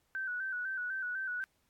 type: tone with vibrato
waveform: sine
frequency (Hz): 1510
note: F#6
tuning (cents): +35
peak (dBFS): -34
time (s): 0.15-1.44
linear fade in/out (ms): 0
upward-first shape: square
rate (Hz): 4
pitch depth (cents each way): 47
effects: pink hiss -75 dBFS RMS until 1.69 s + AAC 64 kbps